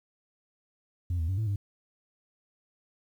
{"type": "tone with pitch steps", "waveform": "sine", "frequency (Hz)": [87.8, 81, 94.7, 109.8, 100.3], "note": ["F2", "E2", "F#2", "A2", "G2"], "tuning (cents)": [10, -30, 41, -3, 40], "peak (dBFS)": -24, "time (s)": [1.1, 1.56], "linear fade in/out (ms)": 5, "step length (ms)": 92, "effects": ["tanh soft clip ceiling -25 dBFS", "10-bit"]}